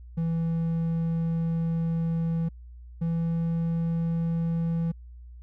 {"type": "tone pair in turn", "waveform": "triangle", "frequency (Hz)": [165.2, 166.25], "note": ["E3", "E3"], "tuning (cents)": [4, 15], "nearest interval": "unison", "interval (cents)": 11, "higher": "second", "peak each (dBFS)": -22, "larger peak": "neither", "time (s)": [[0.17, 2.49], [3.01, 4.92]], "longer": "first", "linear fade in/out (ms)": 10, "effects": ["added 60 Hz sine -42 dBFS peak until 5.42 s"]}